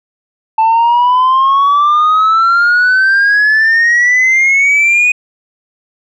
sine exponential sweep, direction up, 880 to 2492 Hz, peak -4 dBFS, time 0.58-5.12 s, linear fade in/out 5 ms, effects tanh soft clip ceiling -5 dBFS

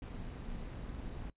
brown noise with amplitude modulation, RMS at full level -40 dBFS, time 0.02-1.3 s, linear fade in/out 2 ms, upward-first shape sine, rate 210 Hz, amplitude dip 65%, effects noise-tail reverb RT60 0.1 s tail -21 dB re dry + resampled to 8000 Hz

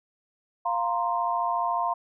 sine chord, F suspended fourth, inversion none, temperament equal, 698.5 / 932.3 / 1046.5 Hz, F5 / Bb5 / C6, 0 / 0 / 0 cents, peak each -28 dBFS, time 0.65-1.94 s, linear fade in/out 10 ms, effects none

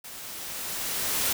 white noise with level ramp, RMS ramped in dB -42 to -25 dBFS, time 0.04-1.33 s, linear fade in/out 5 ms, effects none

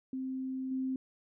sine tone with level steps, 261.6 Hz, C4, in tune, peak -34 / -31 dBFS, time 0.13-0.96 s, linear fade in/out 2 ms, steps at 0.71 s, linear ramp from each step 5 ms, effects none

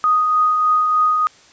sine tone with tremolo, 1244.5 Hz, D#6, in tune, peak -11 dBFS, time 0.04-1.27 s, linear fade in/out 0 ms, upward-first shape triangle, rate 3.3 Hz, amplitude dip 35%, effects white hiss -48 dBFS RMS until 1.52 s + resampled to 16000 Hz

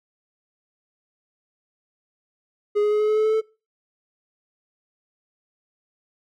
triangle tone with pitch steps, 415.3 / 418.7 / 422.1 / 425.5 / 429 / 432.4 / 435.9 / 439.5 Hz, G#4 / G#4 / G#4 / G#4 / A4 / A4 / A4 / A4, 0 / +14 / +28 / +42 / -44 / -30 / -16 / -2 cents, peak -15 dBFS, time 2.75-3.414 s, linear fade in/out 20 ms, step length 83 ms, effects noise-tail reverb RT60 0.3 s tail -21 dB re dry

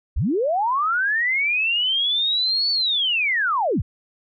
sine linear two-way sweep, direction up then down, 34.66 to 4509 to 34.66 Hz, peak -18 dBFS, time 0.16-3.82 s, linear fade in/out 10 ms, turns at 2.71 s, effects none

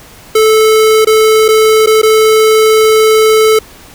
square tone with dropouts, 436.6 Hz, A4, 13 cents flat, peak -5 dBFS, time 0.35-3.59 s, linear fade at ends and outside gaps 5 ms, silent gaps 1.048-1.07 / 1.482-1.486 / 1.862-1.871 / 2.017-2.03 s, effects pink hiss -36 dBFS RMS until 3.94 s

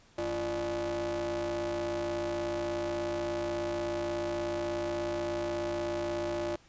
45% pulse ring-modulated tone, 126.5 Hz, B2, 42 cents sharp, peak -28 dBFS, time 0.18-6.56 s, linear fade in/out 5 ms, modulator 471 Hz, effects pink hiss -61 dBFS RMS until 6.68 s + resampled to 16000 Hz

